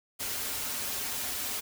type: noise with comb filter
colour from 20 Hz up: white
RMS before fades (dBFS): -34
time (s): 0.19-1.61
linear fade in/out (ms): 20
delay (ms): 6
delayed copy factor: -0.6
effects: none